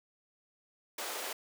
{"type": "high-pass noise", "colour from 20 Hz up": "pink", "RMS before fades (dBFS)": -39, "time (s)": [0.98, 1.33], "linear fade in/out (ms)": 5, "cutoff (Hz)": 410, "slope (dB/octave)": 24, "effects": []}